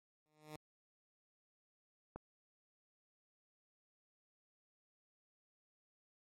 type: tone with exponential growth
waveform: 10% pulse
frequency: 152.8 Hz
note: D#3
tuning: 31 cents flat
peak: -37 dBFS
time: 0.26-0.56 s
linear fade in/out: 0 ms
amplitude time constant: 64 ms
type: click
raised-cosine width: 1 ms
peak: -32 dBFS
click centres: 2.16 s
effects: MP3 64 kbps